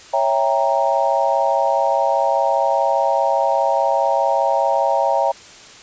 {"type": "chord", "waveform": "sine", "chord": "C# diminished seventh", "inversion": "none", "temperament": "equal with one note detuned", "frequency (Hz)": [554.4, 659.3, 791.7, 932.3], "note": ["C#5", "E5", "G5", "Bb5"], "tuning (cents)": [0, 0, 17, 0], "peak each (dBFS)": -20, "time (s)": [0.13, 5.32], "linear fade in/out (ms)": 10, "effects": ["white hiss -41 dBFS RMS until 5.82 s", "resampled to 16000 Hz"]}